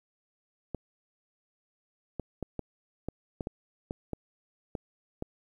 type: clicks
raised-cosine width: 2 ms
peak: -20 dBFS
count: 11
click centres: 0.747 / 2.197 / 2.427 / 2.593 / 3.086 / 3.408 / 3.471 / 3.909 / 4.133 / 4.752 / 5.224 s
effects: 10-bit